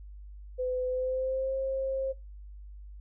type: tone with pitch glide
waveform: sine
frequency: 506 to 533.6 Hz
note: B4 to C5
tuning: +42 to +34 cents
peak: -28 dBFS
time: 0.58-2.13 s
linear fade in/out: 20 ms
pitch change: +92 cents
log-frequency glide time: 0.87-1.55 s
effects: noise-tail reverb RT60 0.2 s tail -20 dB re dry + added 50 Hz sine -43 dBFS peak until 3 s